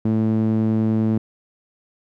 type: tone with band-pass filter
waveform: sawtooth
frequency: 110 Hz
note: A2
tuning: in tune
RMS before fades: -19 dBFS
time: 0.05-1.18 s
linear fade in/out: 5 ms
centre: 230 Hz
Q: 1.9
effects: none